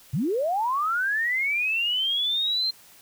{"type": "linear sweep", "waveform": "sine", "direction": "up", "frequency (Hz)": [109.3, 4186], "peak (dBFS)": -22, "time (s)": [0.13, 2.71], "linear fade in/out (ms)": 10, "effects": ["white hiss -52 dBFS RMS until 3.01 s"]}